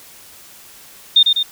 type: tone with echo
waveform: sine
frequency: 3646 Hz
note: A#7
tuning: 39 cents flat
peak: -6 dBFS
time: 1.16-1.23 s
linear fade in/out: 5 ms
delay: 100 ms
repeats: 2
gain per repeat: -4 dB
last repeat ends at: 1.43 s
effects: white hiss -42 dBFS RMS until 1.51 s